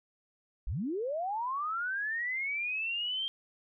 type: linear sweep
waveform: sine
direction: up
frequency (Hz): 34.5 to 3190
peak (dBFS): -31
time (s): 0.67-3.28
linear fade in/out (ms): 0
effects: none